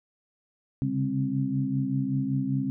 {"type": "tone cluster", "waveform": "sine", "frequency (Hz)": [134.4, 139.6, 201.8, 265.8], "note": ["C3", "C#3", "G#3", "C4"], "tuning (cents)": [47, 13, -49, 27], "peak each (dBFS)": [-31, -30, -32, -28], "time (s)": [0.82, 2.7], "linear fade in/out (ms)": 0, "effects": []}